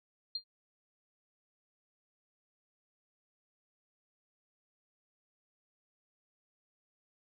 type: tone with exponential decay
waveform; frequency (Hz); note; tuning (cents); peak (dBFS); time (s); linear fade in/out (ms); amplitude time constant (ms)
sine; 4200; C8; +6; -30; 0.35-0.44; 5; 18
effects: none